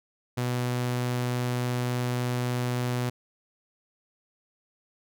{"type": "tone", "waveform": "sawtooth", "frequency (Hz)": 123.47, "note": "B2", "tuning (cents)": 0, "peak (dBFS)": -22, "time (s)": [0.37, 3.1], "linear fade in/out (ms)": 10, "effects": []}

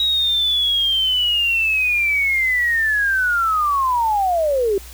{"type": "linear sweep", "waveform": "sine", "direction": "down", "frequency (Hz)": [3833, 377.8], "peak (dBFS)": -15, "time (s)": [0, 4.78], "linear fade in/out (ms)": 2, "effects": ["added 60 Hz sine -37 dBFS peak until 4.93 s", "white hiss -41 dBFS RMS until 4.93 s"]}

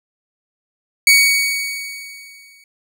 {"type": "tone with exponential decay", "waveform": "sawtooth", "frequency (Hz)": 2244, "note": "C#7", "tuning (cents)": 21, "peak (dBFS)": -3, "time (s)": [1.07, 2.64], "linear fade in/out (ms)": 2, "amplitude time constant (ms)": 340, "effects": []}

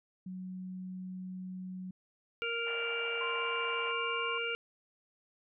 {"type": "tone", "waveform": "sine", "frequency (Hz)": 185, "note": "F#3", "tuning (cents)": 0, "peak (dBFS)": -39, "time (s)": [0.26, 1.91], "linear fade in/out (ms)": 5}
{"type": "harmonic tone", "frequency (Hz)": 466.2, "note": "A#4", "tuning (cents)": 0, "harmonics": [1, 3, 5, 6], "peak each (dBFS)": [-38, -38, -38, -38], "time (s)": [2.42, 4.55], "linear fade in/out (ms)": 0}
{"type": "band-pass noise", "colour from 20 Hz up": "pink", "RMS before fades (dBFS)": -48, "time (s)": [2.66, 3.92], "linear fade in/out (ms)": 10, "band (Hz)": [540, 3100], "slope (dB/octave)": 96}
{"type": "tone with pitch glide", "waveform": "sine", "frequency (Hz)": [1046.5, 1066.6], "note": ["C6", "C6"], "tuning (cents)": [0, 33], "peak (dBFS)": -37, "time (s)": [3.21, 4.38], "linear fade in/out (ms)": 2, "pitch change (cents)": 33, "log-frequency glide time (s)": [3.88, 3.94]}
{"effects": []}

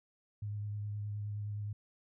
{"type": "tone with vibrato", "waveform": "sine", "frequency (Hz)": 103.83, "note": "G#2", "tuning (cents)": 0, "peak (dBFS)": -36, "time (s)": [0.42, 1.73], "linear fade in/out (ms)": 5, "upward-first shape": "triangle", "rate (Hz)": 9.6, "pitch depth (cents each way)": 21, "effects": []}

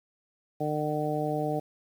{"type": "harmonic tone", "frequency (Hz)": 151, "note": "D3", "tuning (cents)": 48, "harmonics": [1, 2, 3, 4, 5], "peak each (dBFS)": [-33, -33, -33, -33, -33], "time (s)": [0.6, 1.6], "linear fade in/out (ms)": 10, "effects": ["9-bit"]}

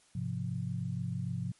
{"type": "chord", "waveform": "sine", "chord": "F minor", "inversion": "first", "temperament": "equal with one note detuned", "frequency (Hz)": [104.13, 130.81, 174.61], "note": ["Ab2", "C3", "F3"], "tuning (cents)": [5, 0, 0], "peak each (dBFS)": [-38, -36, -37], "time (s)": [0.15, 1.52], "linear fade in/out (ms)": 5, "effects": ["white hiss -65 dBFS RMS until 1.59 s", "MP3 48 kbps"]}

